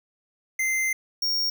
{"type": "tone pair in turn", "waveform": "square", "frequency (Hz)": [2079, 5550], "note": ["C7", "F8"], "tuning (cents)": [-12, -12], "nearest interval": "octave + perfect fourth", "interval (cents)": 1700, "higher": "second", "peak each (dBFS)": -23, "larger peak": "neither", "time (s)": [[0.59, 0.93], [1.22, 1.5]], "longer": "first", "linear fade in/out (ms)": 5, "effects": []}